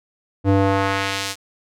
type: tone with band-pass filter sweep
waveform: square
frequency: 97.8 Hz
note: G2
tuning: 4 cents flat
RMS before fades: -19 dBFS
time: 0.44-1.36 s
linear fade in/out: 50 ms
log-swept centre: 290 to 6800 Hz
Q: 0.76
effects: none